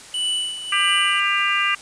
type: tone with tremolo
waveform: square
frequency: 2968 Hz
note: F#7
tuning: 5 cents sharp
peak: -20 dBFS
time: 0.14-1.2 s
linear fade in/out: 2 ms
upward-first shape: sine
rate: 1.6 Hz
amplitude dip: 70%
type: harmonic tone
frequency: 398.7 Hz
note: G4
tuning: 29 cents sharp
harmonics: 3 / 4 / 5 / 6 / 7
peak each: -23 / -26 / -24 / -25 / -22 dBFS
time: 0.72-1.75 s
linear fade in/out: 5 ms
effects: white hiss -41 dBFS RMS until 1.81 s + resampled to 22050 Hz